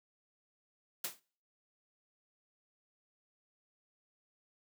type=noise with exponential decay; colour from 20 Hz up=white; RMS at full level=-33 dBFS; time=1.04-1.2 s; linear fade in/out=5 ms; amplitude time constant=34 ms; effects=noise-tail reverb RT60 0.5 s tail -26 dB re dry + high-pass 150 Hz 12 dB/octave